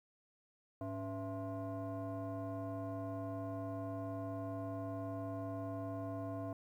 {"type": "tone with frequency modulation", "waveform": "sine", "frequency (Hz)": 280.8, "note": "C#4", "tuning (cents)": 22, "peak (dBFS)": -38, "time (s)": [0.81, 6.53], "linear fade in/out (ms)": 2, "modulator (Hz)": 386, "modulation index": 1.4, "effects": ["tanh soft clip ceiling -34 dBFS", "12-bit"]}